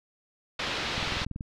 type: low-pass noise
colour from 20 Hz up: white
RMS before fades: -32 dBFS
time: 0.59-1.25 s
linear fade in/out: 5 ms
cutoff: 4200 Hz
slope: 24 dB/octave
type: click train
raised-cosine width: 5 ms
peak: -23 dBFS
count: 10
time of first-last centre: 0.98-1.409 s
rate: 21 Hz
effects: none